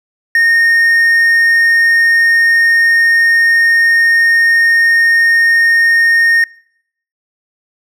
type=tone; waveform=triangle; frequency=1843 Hz; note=A#6; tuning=20 cents flat; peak=-5 dBFS; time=0.35-6.44 s; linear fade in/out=2 ms; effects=noise-tail reverb RT60 0.7 s tail -25 dB re dry